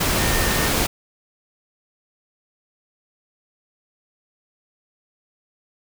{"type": "tone in noise", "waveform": "sine", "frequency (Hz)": 1823, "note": "A#6", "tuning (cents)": -39, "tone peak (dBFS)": -29, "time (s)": [0.19, 0.69], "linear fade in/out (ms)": 10, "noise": "pink", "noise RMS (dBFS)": -20, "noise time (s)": [0, 0.87], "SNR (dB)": -12, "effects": []}